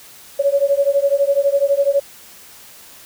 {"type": "beating tone pair", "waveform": "sine", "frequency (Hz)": [554.4, 566.4], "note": ["C#5", "C#5"], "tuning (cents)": [0, 37], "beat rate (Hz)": 12, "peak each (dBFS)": -16, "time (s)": [0.39, 2], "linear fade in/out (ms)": 10, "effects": ["white hiss -42 dBFS RMS until 3.05 s"]}